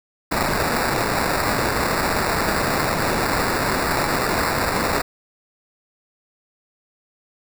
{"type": "noise with sample-and-hold", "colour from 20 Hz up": "white", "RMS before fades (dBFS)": -21, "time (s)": [0.31, 5.02], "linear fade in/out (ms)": 10, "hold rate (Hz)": 3150, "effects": []}